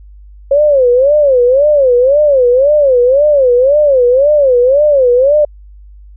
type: tone with vibrato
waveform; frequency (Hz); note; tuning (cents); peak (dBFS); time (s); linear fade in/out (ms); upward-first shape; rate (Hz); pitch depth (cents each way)
sine; 540; C#5; -45; -5; 0.51-5.45; 5; sine; 1.9; 190
effects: added 50 Hz sine -33 dBFS peak until 6.16 s